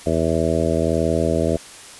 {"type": "harmonic tone", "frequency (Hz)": 81.5, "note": "E2", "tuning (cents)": -19, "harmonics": [1, 2, 3, 4, 5, 6, 7, 8], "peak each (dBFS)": [-25, -25, -25, -25, -25, -25, -25, -25], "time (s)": [0.06, 1.57], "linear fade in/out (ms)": 5, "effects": ["white hiss -40 dBFS RMS until 1.99 s", "resampled to 24000 Hz"]}